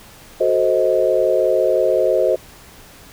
sine chord, F# diminished seventh, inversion none, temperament equal with one note detuned, 370 / 440 / 523.3 / 629.1 Hz, F#4 / A4 / C5 / Eb5, 0 / 0 / 0 / +19 cents, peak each -20 / -21 / -17 / -18 dBFS, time 0.4-2.36 s, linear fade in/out 10 ms, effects pink hiss -43 dBFS RMS until 3.12 s

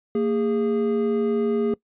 triangle tone pair together, 229.1 / 410.8 Hz, A#3 / G#4, -30 / -19 cents, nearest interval minor seventh, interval 1011 cents, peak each -21 / -20 dBFS, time 0.15-1.74 s, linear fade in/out 2 ms, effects noise-tail reverb RT60 0.1 s tail -22 dB re dry + resampled to 8000 Hz

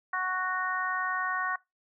harmonic tone, 370 Hz, F#4, in tune, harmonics 2 / 3 / 4 / 5, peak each -37 / -31 / -33 / -34 dBFS, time 0.13-1.56 s, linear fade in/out 5 ms, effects noise-tail reverb RT60 0.2 s tail -22 dB re dry

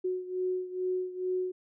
sine beating tone pair, 367.1 / 369.4 Hz, F#4 / F#4, -14 / -3 cents, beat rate 2.3 Hz, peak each -31 / -35 dBFS, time 0.04-1.52 s, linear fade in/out 10 ms, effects none

